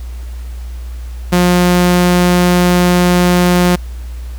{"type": "tone", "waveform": "sawtooth", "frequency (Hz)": 177.9, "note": "F3", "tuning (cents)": 32, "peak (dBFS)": -4, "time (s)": [1.32, 3.76], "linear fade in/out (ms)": 10, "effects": ["added 60 Hz sine -22 dBFS peak until 4.38 s", "pink hiss -42 dBFS RMS until 4.38 s"]}